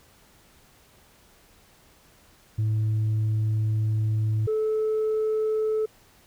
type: tone pair in turn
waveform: sine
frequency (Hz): 108.6 / 434.4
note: A2 / A4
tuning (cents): -22 / -22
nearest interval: 2 octaves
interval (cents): 2400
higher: second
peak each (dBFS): -19 / -20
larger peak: first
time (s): 2.58-4.47 / 4.47-5.86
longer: first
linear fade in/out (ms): 10
effects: tanh soft clip ceiling -20 dBFS + pink hiss -57 dBFS RMS until 6.26 s